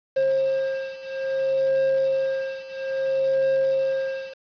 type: beating tone pair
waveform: triangle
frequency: 534 / 534.6 Hz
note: C5 / C5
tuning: +35 / +37 cents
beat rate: 0.6 Hz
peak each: -21 / -23 dBFS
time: 0.16-4.34 s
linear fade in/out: 10 ms
effects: resampled to 11025 Hz + 7-bit